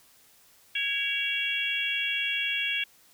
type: harmonic tone with a mistuned harmonic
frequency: 552 Hz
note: C#5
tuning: 7 cents flat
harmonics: 3 / 4 / 5 / 6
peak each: -35 / -32 / -30 / -31 dBFS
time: 0.75-2.84 s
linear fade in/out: 5 ms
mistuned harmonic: 4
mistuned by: +53 cents
effects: white hiss -59 dBFS RMS until 3.13 s